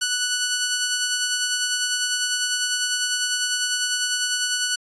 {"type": "tone with tremolo", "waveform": "10% pulse", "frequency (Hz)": 1480, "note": "F#6", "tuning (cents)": 0, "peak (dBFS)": -11, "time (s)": [0.01, 4.76], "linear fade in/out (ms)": 10, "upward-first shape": "triangle", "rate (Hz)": 10, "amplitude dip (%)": 40, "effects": ["resampled to 22050 Hz"]}